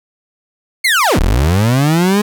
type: linear two-way sweep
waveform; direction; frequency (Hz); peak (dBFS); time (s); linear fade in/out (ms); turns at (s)
30% pulse; down then up; 2217 to 30.87 to 211.8; -7; 0.84-2.22; 10; 1.19
effects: none